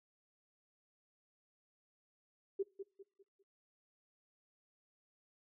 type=tone with echo; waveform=sine; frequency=392 Hz; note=G4; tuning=in tune; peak=-32 dBFS; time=2.59-2.63 s; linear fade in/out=10 ms; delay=200 ms; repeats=4; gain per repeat=-9 dB; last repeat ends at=3.43 s; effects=noise-tail reverb RT60 0.3 s tail -21 dB re dry